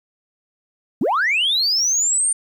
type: linear sweep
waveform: sine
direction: up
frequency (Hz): 171.4 to 9050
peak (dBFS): -14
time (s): 1.01-2.33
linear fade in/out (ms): 5
effects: tanh soft clip ceiling -13 dBFS + 9-bit